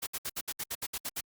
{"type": "noise bursts", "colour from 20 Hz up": "white", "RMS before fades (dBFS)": -35, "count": 11, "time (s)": [0.02, 1.209], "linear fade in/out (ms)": 10, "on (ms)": 49, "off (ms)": 65, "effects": ["Opus 48 kbps"]}